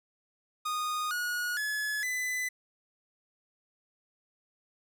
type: tone with pitch steps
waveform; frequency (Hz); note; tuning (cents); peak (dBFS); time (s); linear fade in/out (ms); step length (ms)
45% pulse; 1234 / 1450.6 / 1705.3 / 2005; D#6 / F#6 / G#6 / B6; -15 / -35 / +45 / +26; -30; 0.65-2.49; 10; 460
effects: none